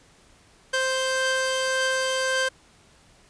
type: tone pair together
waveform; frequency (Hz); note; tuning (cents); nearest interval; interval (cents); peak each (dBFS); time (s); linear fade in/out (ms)
sawtooth; 523.3 / 1568.1; C5 / G6; 0 / 0; octave + perfect fifth; 1900; -21 / -22; 0.73-2.49; 10
effects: pink hiss -56 dBFS RMS until 3.29 s + resampled to 22050 Hz